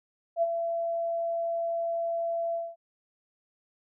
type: tone with ADSR envelope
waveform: sine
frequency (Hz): 673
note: E5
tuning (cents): +36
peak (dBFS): -20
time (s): 0.36-2.76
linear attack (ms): 62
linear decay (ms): 35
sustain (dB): -7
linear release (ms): 220
effects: none